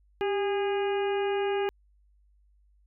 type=harmonic tone with a mistuned harmonic; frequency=409.2 Hz; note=G#4; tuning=26 cents flat; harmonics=1 / 2 / 3 / 4 / 5 / 6 / 7; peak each=-26 / -33 / -42 / -40 / -45 / -42 / -43 dBFS; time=0.21-1.69 s; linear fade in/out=0 ms; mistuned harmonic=1; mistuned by=-59 cents; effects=added 50 Hz sine -60 dBFS peak until 2.86 s